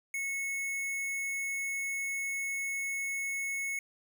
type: tone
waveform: square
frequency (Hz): 2196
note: C#7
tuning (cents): -17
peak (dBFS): -33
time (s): 0.14-3.79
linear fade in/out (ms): 2
effects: none